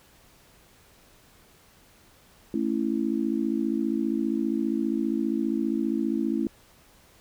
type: chord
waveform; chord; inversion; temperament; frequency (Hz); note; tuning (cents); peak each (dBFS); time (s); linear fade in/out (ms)
sine; A major; none; just; 220 / 275 / 330; A3 / C#4 / E4; 0 / -14 / +2; -28; 2.54-6.47; 2
effects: pink hiss -57 dBFS RMS until 7.2 s